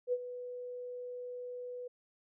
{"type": "tone with ADSR envelope", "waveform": "sine", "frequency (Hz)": 493.9, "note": "B4", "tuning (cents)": 0, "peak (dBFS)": -27, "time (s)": [0.07, 1.88], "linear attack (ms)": 56, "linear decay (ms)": 48, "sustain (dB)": -13, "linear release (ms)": 9, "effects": []}